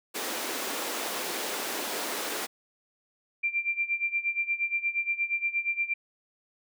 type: high-pass noise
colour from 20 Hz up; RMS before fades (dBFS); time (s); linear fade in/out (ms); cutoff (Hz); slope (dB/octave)
pink; -33; 0.14-2.47; 20; 290; 24
type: tone with tremolo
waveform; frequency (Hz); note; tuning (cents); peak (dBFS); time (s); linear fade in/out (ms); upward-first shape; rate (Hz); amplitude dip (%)
sine; 2367; D7; +13; -23; 3.43-5.94; 10; sine; 8.5; 85
effects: none